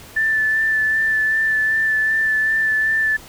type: tone with vibrato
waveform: sine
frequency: 1760 Hz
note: A6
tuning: in tune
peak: -15 dBFS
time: 0.16-3.17 s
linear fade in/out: 10 ms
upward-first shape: sine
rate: 2.6 Hz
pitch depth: 16 cents each way
effects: pink hiss -41 dBFS RMS until 3.28 s